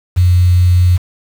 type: tone with quantisation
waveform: sine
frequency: 89.5 Hz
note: F2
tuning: 43 cents sharp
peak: -6 dBFS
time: 0.16-0.98 s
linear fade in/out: 20 ms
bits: 5
effects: none